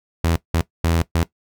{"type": "tone bursts at uneven times", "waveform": "sawtooth", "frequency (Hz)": 83, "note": "E2", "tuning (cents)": 12, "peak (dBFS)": -12, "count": 4, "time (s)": [[0.24, 0.36], [0.54, 0.61], [0.84, 1.02], [1.15, 1.23]], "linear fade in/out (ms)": 0, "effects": ["noise-tail reverb RT60 0.1 s tail -18 dB re dry"]}